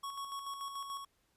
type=tone with tremolo; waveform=square; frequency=1108.7 Hz; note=C#6; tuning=in tune; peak=-39 dBFS; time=0.03-1.05 s; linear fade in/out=10 ms; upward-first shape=square; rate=6.9 Hz; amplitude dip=45%; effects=pink hiss -75 dBFS RMS until 1.36 s + resampled to 32000 Hz